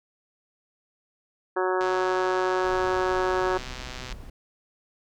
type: harmonic tone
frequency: 185 Hz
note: F#3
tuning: in tune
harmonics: 2 / 3 / 4 / 5 / 6 / 7 / 8 / 9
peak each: -25 / -31 / -32 / -31 / -33 / -34 / -37 / -35 dBFS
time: 1.56-3.58 s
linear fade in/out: 10 ms
type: click train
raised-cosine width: 0.2 ms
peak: -20 dBFS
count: 295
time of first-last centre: 1.81-4.125 s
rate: 127 Hz
type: noise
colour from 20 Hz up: brown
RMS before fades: -40 dBFS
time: 2.64-4.3 s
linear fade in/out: 5 ms
effects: none